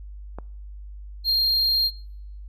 click, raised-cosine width 1 ms, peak -21 dBFS, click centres 0.386 s
triangle tone, 4211 Hz, C8, 10 cents sharp, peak -17 dBFS, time 1.24-1.91 s, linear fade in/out 50 ms
effects noise-tail reverb RT60 0.7 s tail -24 dB re dry + added 50 Hz sine -36 dBFS peak until 2.48 s

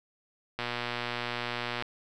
click train, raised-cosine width 0.3 ms, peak -16 dBFS, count 149, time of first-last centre 0.59-1.823 s, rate 120 Hz, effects none

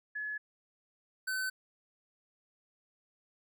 sine / square tone pair in turn, 1703 / 1521.6 Hz, G#6 / F#6, +43 / +48 cents, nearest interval major second, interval 195 cents, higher first, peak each -35 / -33 dBFS, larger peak second, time 0.15-0.38 / 1.27-1.5 s, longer neither, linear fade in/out 10 ms, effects none

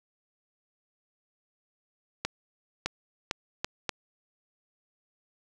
accelerating click train, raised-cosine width 0.2 ms, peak -11 dBFS, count 5, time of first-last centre 2.25-3.893 s, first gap 610 ms, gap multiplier 0.74, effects none

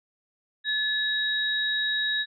sine tone pair together, 1720 / 3810 Hz, A6 / A#7, -40 / +37 cents, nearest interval octave + major second, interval 1377 cents, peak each -27 / -26 dBFS, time 0.64-2.26 s, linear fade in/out 50 ms, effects none

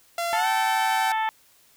sawtooth tone with pitch glide, 684 to 767.8 Hz, F5 to G5, -36 to -36 cents, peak -21 dBFS, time 0.18-1.12 s, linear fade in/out 2 ms, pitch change +200 cents, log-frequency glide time 0.34-0.47 s
harmonic tone, 440 Hz, A4, in tune, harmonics 2 / 3 / 4 / 5 / 6 / 7 / 8, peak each -23 / -35 / -31 / -35 / -43 / -42 / -43 dBFS, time 0.33-1.29 s, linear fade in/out 0 ms
effects white hiss -58 dBFS RMS until 1.76 s

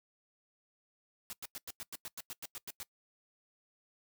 white noise bursts, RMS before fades -43 dBFS, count 13, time 1.3-2.83 s, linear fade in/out 0 ms, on 30 ms, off 95 ms, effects noise-tail reverb RT60 0.1 s tail -23 dB re dry

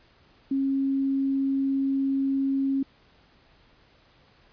sine tone, 271.7 Hz, C#4, 35 cents flat, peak -22 dBFS, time 0.51-2.83 s, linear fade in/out 5 ms, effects pink hiss -59 dBFS RMS until 4.52 s + resampled to 11025 Hz

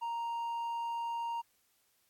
sine tone with hard clipping, 932.3 Hz, A#5, in tune, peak -35 dBFS, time 0.01-1.42 s, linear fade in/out 20 ms, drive 3 dB, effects white hiss -73 dBFS RMS until 2.09 s + AAC 64 kbps

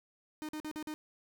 45% pulse tone bursts, 306.9 Hz, D#4, 24 cents flat, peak -38 dBFS, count 5, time 0.42-0.94 s, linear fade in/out 0 ms, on 68 ms, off 45 ms, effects none

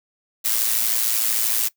blue noise with amplitude modulation, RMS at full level -18 dBFS, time 0.44-1.69 s, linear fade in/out 20 ms, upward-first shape sine, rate 113 Hz, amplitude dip 65%, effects noise-tail reverb RT60 0.1 s tail -20 dB re dry

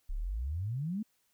sine exponential sweep, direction up, 30.9 to 226.6 Hz, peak -32 dBFS, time 0.09-1.03 s, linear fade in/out 10 ms, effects white hiss -74 dBFS RMS until 1.33 s

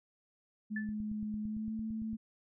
sine tone with pitch glide, 212.5 to 220.6 Hz, G#3 to A3, +40 to +5 cents, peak -35 dBFS, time 0.7-2.17 s, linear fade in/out 20 ms, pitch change +65 cents, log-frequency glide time 1.41-1.76 s
sine tone with exponential decay, 1748 Hz, A6, 12 cents flat, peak -34 dBFS, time 0.76-0.94 s, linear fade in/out 5 ms, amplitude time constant 37 ms
click train, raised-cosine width 5 ms, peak -36 dBFS, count 12, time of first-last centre 0.89-2.132 s, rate 8.86 Hz
effects none

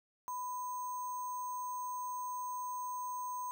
sine tone with sample-and-hold, 997 Hz, B5, 16 cents sharp, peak -37 dBFS, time 0.28-3.51 s, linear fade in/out 0 ms, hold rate 7350 Hz, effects none

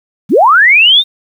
sine linear sweep, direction up, 137.9 to 3729 Hz, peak -3 dBFS, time 0.29-1.04 s, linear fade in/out 50 ms, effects 7-bit

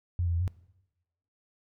sine tone with pitch steps, 88 / 85.6 / 84.6 / 90.7 Hz, F2 / F2 / E2 / F#2, +14 / -34 / +45 / -34 cents, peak -25 dBFS, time 0.19-0.478 s, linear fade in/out 0 ms, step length 72 ms, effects noise-tail reverb RT60 0.9 s tail -19 dB re dry

